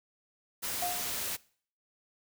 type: noise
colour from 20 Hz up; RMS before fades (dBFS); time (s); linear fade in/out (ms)
white; -35; 0.62-1.37; 20
type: tone with exponential decay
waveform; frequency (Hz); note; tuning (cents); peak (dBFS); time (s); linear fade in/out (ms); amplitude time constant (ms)
sine; 712; F5; +33; -29; 0.82-1.24; 5; 91
effects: noise-tail reverb RT60 0.5 s tail -22 dB re dry